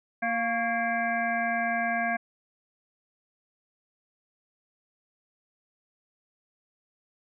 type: harmonic tone with a mistuned harmonic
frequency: 232.5 Hz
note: A#3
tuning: 4 cents flat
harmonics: 1 / 3 / 5 / 7 / 9 / 10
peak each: -34 / -28 / -39 / -30 / -36 / -38 dBFS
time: 0.22-2.17 s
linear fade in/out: 10 ms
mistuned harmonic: 5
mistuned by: -66 cents
effects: none